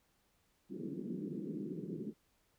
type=band-pass noise; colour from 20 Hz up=pink; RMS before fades=-42 dBFS; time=0.69-2.14 s; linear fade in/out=50 ms; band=160 to 390 Hz; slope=48 dB/octave; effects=pink hiss -75 dBFS RMS until 2.58 s